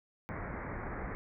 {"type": "low-pass noise", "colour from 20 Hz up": "pink", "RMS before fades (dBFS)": -40, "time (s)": [0.29, 1.15], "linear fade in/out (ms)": 0, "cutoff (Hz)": 2200, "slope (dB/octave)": 96, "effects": []}